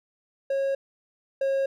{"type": "tone pair in turn", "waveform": "triangle", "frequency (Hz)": [546, 542.9], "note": ["C#5", "C#5"], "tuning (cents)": [-26, -36], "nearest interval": "unison", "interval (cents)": 10, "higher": "first", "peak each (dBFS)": [-21, -20], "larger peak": "second", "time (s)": [[0.5, 0.75], [1.41, 1.66]], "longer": "neither", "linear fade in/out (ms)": 5, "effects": []}